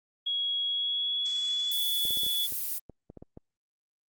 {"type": "tone with pitch glide", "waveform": "sine", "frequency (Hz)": [3322, 3429], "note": ["G#7", "A7"], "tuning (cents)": [0, -45], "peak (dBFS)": -27, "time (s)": [0.26, 2.47], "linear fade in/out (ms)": 10, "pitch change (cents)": 55, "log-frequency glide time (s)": [0.66, 1.79]}
{"type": "noise", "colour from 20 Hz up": "violet", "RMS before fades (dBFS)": -32, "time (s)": [1.25, 2.79], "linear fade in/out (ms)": 10}
{"type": "clicks", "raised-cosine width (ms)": 2, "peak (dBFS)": -31, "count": 11, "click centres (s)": [2.053, 2.107, 2.172, 2.234, 2.265, 2.523, 2.897, 3.101, 3.173, 3.225, 3.374]}
{"effects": ["Opus 24 kbps"]}